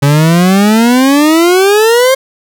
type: exponential sweep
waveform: 40% pulse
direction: up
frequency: 138.59 to 538 Hz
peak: -4 dBFS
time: 0.02-2.15 s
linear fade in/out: 10 ms
effects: none

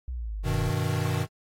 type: exponential sweep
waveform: sine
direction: down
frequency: 64.7 to 39.19 Hz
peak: -30 dBFS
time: 0.08-0.7 s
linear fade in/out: 0 ms
type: chord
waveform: square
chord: G augmented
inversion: none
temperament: equal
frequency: 98 / 123.47 / 155.56 Hz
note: G2 / B2 / D#3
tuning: 0 / 0 / 0 cents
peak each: -30 dBFS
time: 0.43-1.27 s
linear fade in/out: 50 ms
effects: AAC 48 kbps

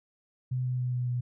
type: tone with pitch steps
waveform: sine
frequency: 127.1 / 126.08 / 125.06 / 124.05 / 123.05 Hz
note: C3 / B2 / B2 / B2 / B2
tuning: -50 / +36 / +22 / +8 / -6 cents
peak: -27 dBFS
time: 0.51-1.21 s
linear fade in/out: 10 ms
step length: 140 ms
effects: none

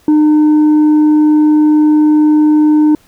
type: tone with tanh clipping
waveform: sine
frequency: 303.7 Hz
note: D#4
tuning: 42 cents flat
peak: -6 dBFS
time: 0.08-2.95 s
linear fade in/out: 2 ms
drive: 3 dB
effects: pink hiss -49 dBFS RMS until 3.07 s

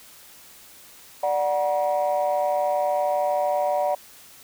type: chord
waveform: sine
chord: D augmented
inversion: none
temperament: equal with one note detuned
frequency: 587.3 / 740 / 956.3 Hz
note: D5 / F#5 / A#5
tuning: 0 / 0 / +44 cents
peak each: -22 / -23 / -28 dBFS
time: 1.23-3.95 s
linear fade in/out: 5 ms
effects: tanh soft clip ceiling -14 dBFS + white hiss -48 dBFS RMS until 4.43 s

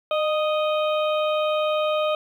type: harmonic tone with a mistuned harmonic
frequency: 622.3 Hz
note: D#5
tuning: in tune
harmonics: 1 / 2 / 4 / 5 / 6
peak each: -21 / -27 / -33 / -35 / -37 dBFS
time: 0.11-2.15 s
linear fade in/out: 2 ms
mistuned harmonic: 1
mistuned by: -29 cents
effects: 9-bit

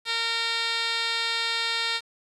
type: tone with band-pass filter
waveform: 15% pulse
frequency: 460 Hz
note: A#4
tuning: 23 cents flat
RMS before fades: -27 dBFS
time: 0.05-2.01 s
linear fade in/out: 50 ms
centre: 3300 Hz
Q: 6
effects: resampled to 24000 Hz + 8-bit

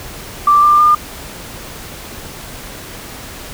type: tone with pitch steps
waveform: sine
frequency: 1174.7 / 1190.4 / 1206.3 Hz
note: D6 / D6 / D6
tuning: 0 / +23 / +46 cents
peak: -6 dBFS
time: 0.47-0.95 s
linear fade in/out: 5 ms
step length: 160 ms
effects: pink hiss -31 dBFS RMS until 3.53 s

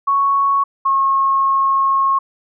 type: tone pair in turn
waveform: sine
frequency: 1108.7 / 1086.5 Hz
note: C#6 / C#6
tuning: 0 / -35 cents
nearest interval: unison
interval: 35 cents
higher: first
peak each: -12 / -12 dBFS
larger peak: neither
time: 0.07-0.64 / 0.85-2.19 s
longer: second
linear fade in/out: 10 ms
effects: none

